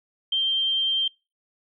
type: tone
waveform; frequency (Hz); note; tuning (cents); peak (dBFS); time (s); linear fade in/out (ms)
sine; 3155; G7; +10; -20; 0.32-1.08; 5
effects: noise-tail reverb RT60 0.3 s tail -25 dB re dry